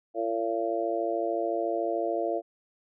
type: harmonic tone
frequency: 113.7 Hz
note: A#2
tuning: 43 cents flat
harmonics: 3 / 4 / 5 / 6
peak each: -32 / -33 / -32 / -30 dBFS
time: 0.14-2.42 s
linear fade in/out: 50 ms
effects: none